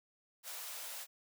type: high-pass noise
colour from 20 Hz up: white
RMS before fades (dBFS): -45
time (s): 0.43-1.07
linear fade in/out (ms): 50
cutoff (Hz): 470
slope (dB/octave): 96
effects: none